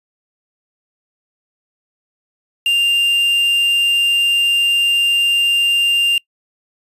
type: tone with quantisation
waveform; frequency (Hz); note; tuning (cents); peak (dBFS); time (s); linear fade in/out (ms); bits
triangle; 2794; F7; 0; -10; 2.66-6.18; 2; 5
effects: noise-tail reverb RT60 0.1 s tail -26 dB re dry + resampled to 32000 Hz